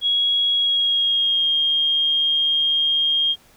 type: tone with pitch glide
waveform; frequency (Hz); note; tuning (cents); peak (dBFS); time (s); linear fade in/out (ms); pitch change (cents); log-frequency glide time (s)
sine; 3319 to 3228; G#7 to G#7; -2 to -50; -16; 0.01-3.36; 50; -48; 0.53-1.49
effects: pink hiss -53 dBFS RMS until 3.56 s